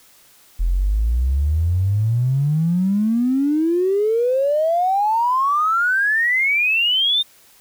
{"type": "exponential sweep", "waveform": "triangle", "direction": "up", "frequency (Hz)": [40.89, 3673], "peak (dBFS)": -11, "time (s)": [0.59, 7.23], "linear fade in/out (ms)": 20, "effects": ["tanh soft clip ceiling -13 dBFS", "white hiss -51 dBFS RMS until 7.6 s"]}